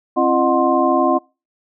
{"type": "tone cluster", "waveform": "sine", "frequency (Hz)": [266.9, 339.4, 616, 732, 1052], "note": ["C4", "F4", "D#5", "F#5", "C6"], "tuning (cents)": [35, -49, -17, -19, 9], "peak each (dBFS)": -19, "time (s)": [0.16, 1.19], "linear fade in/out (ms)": 20, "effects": ["noise-tail reverb RT60 0.3 s tail -26 dB re dry"]}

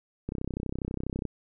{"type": "click train", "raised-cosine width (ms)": 3, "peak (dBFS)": -19, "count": 32, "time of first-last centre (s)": [0.29, 1.253], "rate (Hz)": 32.2, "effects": []}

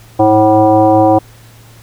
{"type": "tone with frequency modulation", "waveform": "sine", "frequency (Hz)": 540, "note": "C#5", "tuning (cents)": -45, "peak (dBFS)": -5, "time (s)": [0.19, 1.19], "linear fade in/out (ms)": 10, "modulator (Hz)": 217, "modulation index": 1.5, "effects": ["added 114 Hz sine -39 dBFS peak until 1.82 s", "pink hiss -43 dBFS RMS until 1.82 s"]}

